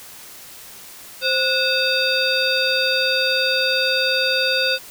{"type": "harmonic tone with a mistuned harmonic", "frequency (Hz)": 523.3, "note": "C5", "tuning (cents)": 0, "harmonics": [1, 3, 5, 7, 9], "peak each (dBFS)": [-23, -23, -23, -23, -23], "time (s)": [1.21, 4.79], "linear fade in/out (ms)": 50, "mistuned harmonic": 3, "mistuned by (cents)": -120, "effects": ["white hiss -40 dBFS RMS until 4.9 s"]}